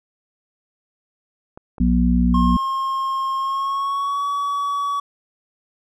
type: clicks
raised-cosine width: 1 ms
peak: -24 dBFS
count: 2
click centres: 1.575 / 1.782 s
type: harmonic tone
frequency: 60.6 Hz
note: B1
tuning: 32 cents flat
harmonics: 1 / 3 / 4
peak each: -18 / -18 / -18 dBFS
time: 1.8-2.57 s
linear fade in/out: 5 ms
type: tone with pitch glide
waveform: triangle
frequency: 1071 to 1134.7 Hz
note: C6 to C#6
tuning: +40 to +40 cents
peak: -18 dBFS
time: 2.34-5 s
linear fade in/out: 5 ms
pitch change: +100 cents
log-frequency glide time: 3.37-4.26 s
effects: none